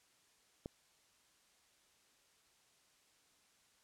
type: click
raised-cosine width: 2 ms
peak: -29 dBFS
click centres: 0.659 s
effects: white hiss -71 dBFS RMS until 3.83 s + low-pass 9000 Hz 12 dB/octave